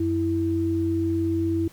sine tone pair together, 92.49 / 329.6 Hz, F#2 / E4, 0 / 0 cents, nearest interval octave + minor seventh, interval 2200 cents, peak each -27 / -22 dBFS, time 0-1.68 s, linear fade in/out 5 ms, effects pink hiss -52 dBFS RMS until 1.72 s

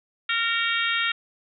harmonic tone with a mistuned harmonic, 461.9 Hz, A#4, 16 cents flat, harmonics 3 / 4 / 5 / 6 / 7 / 8, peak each -27 / -28 / -29 / -30 / -30 / -31 dBFS, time 0.29-1.12 s, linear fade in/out 5 ms, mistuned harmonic 5, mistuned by -17 cents, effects none

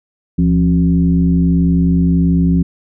sine tone with frequency modulation, 172.6 Hz, F3, 20 cents flat, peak -9 dBFS, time 0.38-2.63 s, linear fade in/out 10 ms, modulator 98.5 Hz, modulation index 0.87, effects none

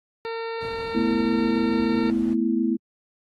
harmonic tone, 456 Hz, A#4, 38 cents flat, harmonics 1 / 2 / 3 / 4 / 5 / 6 / 8 / 9 / 10, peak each -29 / -35 / -39 / -41 / -43 / -45 / -47 / -48 / -49 dBFS, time 0.25-2.1 s, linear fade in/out 0 ms
brown noise, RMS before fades -37 dBFS, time 0.61-2.34 s, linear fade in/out 5 ms
sine chord, A suspended second, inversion none, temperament equal, 220 / 246.9 / 329.6 Hz, A3 / B3 / E4, 0 / 0 / 0 cents, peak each -24 dBFS, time 0.94-2.77 s, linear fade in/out 20 ms
effects high-pass 80 Hz 12 dB/octave + AAC 32 kbps

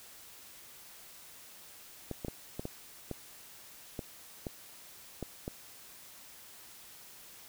clicks, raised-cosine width 2 ms, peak -23 dBFS, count 10, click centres 2.113 / 2.248 / 2.283 / 2.595 / 2.654 / 3.113 / 3.992 / 4.468 / 5.227 / 5.479 s, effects white hiss -53 dBFS RMS until 7.48 s

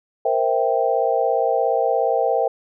sine chord, C dominant seventh, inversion third, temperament equal, 466.2 / 523.3 / 659.3 / 784 Hz, Bb4 / C5 / E5 / G5, 0 / 0 / 0 / 0 cents, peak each -22 dBFS, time 0.25-2.48 s, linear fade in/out 5 ms, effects none

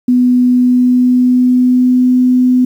sine tone with pitch glide, 248.5 to 251.8 Hz, B3 to B3, +11 to +34 cents, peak -6 dBFS, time 0.08-2.65 s, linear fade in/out 5 ms, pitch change +23 cents, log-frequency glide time 0.5-2.12 s, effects 7-bit

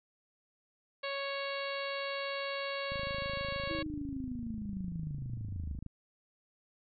harmonic tone, 554.4 Hz, C#5, in tune, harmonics 1 / 2 / 3 / 4 / 5 / 6 / 7 / 8, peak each -38 / -42 / -44 / -43 / -45 / -49 / -47 / -47 dBFS, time 1.03-3.83 s, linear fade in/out 10 ms
click train, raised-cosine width 5 ms, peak -31 dBFS, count 79, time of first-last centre 2.92-5.863 s, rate 26.5 Hz
sine linear sweep, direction down, 329.6 to 61.2 Hz, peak -37 dBFS, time 3.69-5.79 s, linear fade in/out 20 ms
effects none

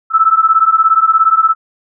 sine beating tone pair, 1306 / 1323 Hz, E6 / E6, -17 / +6 cents, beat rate 17 Hz, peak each -10 dBFS, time 0.1-1.55 s, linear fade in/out 50 ms, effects none

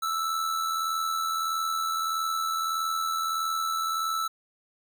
square tone with amplitude modulation, 1318.5 Hz, E6, in tune, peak -25 dBFS, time 0.02-4.28 s, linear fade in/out 10 ms, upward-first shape sine, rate 81.6 Hz, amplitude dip 45%, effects none

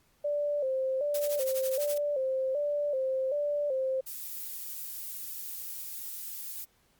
sine tone with vibrato, 554.4 Hz, C#5, in tune, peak -27 dBFS, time 0.24-4.01 s, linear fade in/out 10 ms, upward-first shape square, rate 1.3 Hz, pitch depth 92 cents each way
blue noise with tremolo, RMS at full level -34 dBFS, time 1.14-1.98 s, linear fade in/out 5 ms, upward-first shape triangle, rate 12 Hz, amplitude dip 90%
violet noise, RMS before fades -39 dBFS, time 4.06-6.65 s, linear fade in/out 10 ms
effects pink hiss -68 dBFS RMS until 6.99 s + Opus 48 kbps

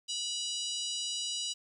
harmonic tone with a mistuned harmonic, 978 Hz, B5, 17 cents flat, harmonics 3 / 4 / 5 / 6 / 7 / 8 / 9, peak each -37 / -39 / -41 / -43 / -44 / -45 / -46 dBFS, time 0.08-1.54 s, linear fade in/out 20 ms, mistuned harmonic 6, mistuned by -28 cents, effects 11-bit

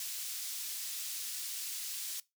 pink high-pass noise, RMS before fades -40 dBFS, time 0-2.2 s, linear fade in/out 2 ms, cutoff 4500 Hz, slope 12 dB/octave, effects noise-tail reverb RT60 0.2 s tail -20 dB re dry

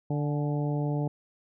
harmonic tone with a mistuned harmonic, 146.9 Hz, D3, 1 cent sharp, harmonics 1 / 2 / 3 / 4 / 5 / 6, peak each -27 / -33 / -37 / -39 / -41 / -43 dBFS, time 0.1-1.08 s, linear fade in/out 5 ms, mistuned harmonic 6, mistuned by -47 cents, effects none

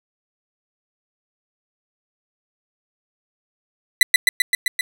30% pulse tone with echo, 1987 Hz, B6, 10 cents sharp, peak -4 dBFS, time 4.01-4.03 s, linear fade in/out 2 ms, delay 130 ms, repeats 6, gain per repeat -2 dB, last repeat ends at 4.81 s, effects none

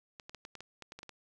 clicks, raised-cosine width 0.2 ms, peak -29 dBFS, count 11, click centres 0.198 / 0.295 / 0.347 / 0.451 / 0.553 / 0.606 / 0.823 / 0.921 / 0.99 / 1.031 / 1.093 s, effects none

